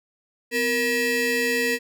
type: ring-modulated tone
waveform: 30% pulse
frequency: 722 Hz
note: F#5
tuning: 43 cents flat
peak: -15 dBFS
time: 0.51-1.79 s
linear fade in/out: 50 ms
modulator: 1190 Hz
effects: none